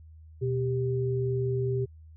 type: tone pair together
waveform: sine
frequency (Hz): 123.9 / 393.4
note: B2 / G4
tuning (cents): +6 / +6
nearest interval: octave + minor sixth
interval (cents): 2000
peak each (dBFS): -27 / -29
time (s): 0.41-1.86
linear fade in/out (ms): 20
effects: added 79 Hz sine -47 dBFS peak until 2.16 s